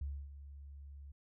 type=tone with ADSR envelope; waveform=sine; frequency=70.4 Hz; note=C#2; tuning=27 cents sharp; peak=-36 dBFS; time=0.01-1.12 s; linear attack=5 ms; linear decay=270 ms; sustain=-12 dB; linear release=8 ms; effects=none